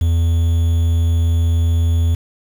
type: tone with quantisation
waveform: triangle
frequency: 83.6 Hz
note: E2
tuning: 25 cents sharp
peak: -10 dBFS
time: 0.01-2.15 s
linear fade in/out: 5 ms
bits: 6
effects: none